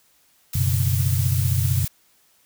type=noise; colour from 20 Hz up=blue; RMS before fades=-30 dBFS; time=0.53-1.88 s; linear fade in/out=5 ms
type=chord; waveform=sine; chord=F# suspended fourth; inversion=none; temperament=just; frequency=92.5 / 123.33 / 138.75 Hz; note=F#2 / B2 / C#3; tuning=0 / -2 / +2 cents; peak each=-21 / -22 / -25 dBFS; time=0.55-1.85 s; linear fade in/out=5 ms
effects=white hiss -60 dBFS RMS until 2.45 s